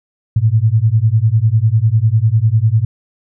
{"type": "beating tone pair", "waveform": "sine", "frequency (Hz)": [106, 116], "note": ["G#2", "A#2"], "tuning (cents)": [36, -8], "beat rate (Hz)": 10, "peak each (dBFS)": -12, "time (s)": [0.36, 2.85], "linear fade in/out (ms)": 5, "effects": []}